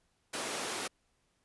pink high-pass noise, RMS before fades -37 dBFS, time 0.33-0.88 s, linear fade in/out 10 ms, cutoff 330 Hz, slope 12 dB/octave, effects pink hiss -75 dBFS RMS until 1.44 s + resampled to 24000 Hz

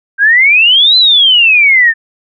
sine exponential two-way sweep, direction up then down, 1568 to 4090 to 1776 Hz, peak -3 dBFS, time 0.18-1.94 s, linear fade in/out 50 ms, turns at 0.97 s, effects MP3 64 kbps

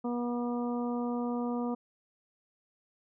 harmonic tone, 241.2 Hz, B3, 41 cents flat, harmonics 1 / 2 / 3 / 4 / 5, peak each -31 / -37 / -41 / -43 / -45 dBFS, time 0.04-1.75 s, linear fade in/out 10 ms, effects none

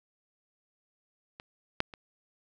clicks, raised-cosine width 0.3 ms, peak -27 / -10 / -28 dBFS, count 3, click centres 1.399 / 1.804 / 1.938 s, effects none

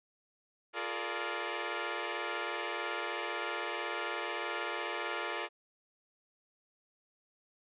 10% pulse chord, Bb dominant seventh, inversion second, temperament equal with one note detuned, 349.2 / 423.1 / 466.2 / 587.3 Hz, F4 / Ab4 / Bb4 / D5, 0 / +32 / 0 / 0 cents, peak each -32 dBFS, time 0.73-5.49 s, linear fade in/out 50 ms, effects resampled to 8000 Hz

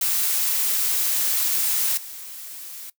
blue noise with level steps, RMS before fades -22 / -37 dBFS, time 0.01-2.9 s, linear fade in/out 5 ms, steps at 1.97 s, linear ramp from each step 5 ms, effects noise-tail reverb RT60 0.1 s tail -19 dB re dry

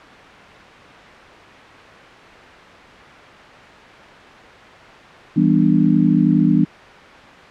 sine chord, E minor seventh, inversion none, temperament just, 164.81 / 197.78 / 247.2 / 296.7 Hz, E3 / G3 / B3 / D4, 0 / +16 / +2 / +18 cents, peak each -17 dBFS, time 5.36-6.65 s, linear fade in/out 10 ms, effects white hiss -39 dBFS RMS until 7.5 s + low-pass 2000 Hz 12 dB/octave

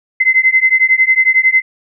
sine beating tone pair, 2053 / 2064 Hz, C7 / C7, -33 / -24 cents, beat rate 11 Hz, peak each -11 / -11 dBFS, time 0.2-1.62 s, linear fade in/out 10 ms, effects none

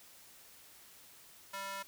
square tone with high-pass filter, 196 Hz, G3, in tune, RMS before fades -42 dBFS, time 1.53-1.83 s, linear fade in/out 10 ms, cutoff 1000 Hz, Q 1.4, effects white hiss -58 dBFS RMS until 1.87 s

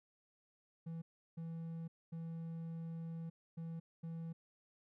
triangle tone bursts at uneven times, 164.81 Hz, E3, in tune, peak -40 dBFS, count 5, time 0.86-1.02 / 1.37-1.88 / 2.12-3.3 / 3.57-3.8 / 4.03-4.33 s, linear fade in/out 10 ms, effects none

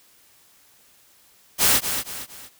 white noise with echo, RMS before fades -17 dBFS, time 1.58-1.81 s, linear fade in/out 50 ms, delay 230 ms, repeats 3, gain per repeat -8 dB, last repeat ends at 2.5 s, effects white hiss -56 dBFS RMS until 2.59 s

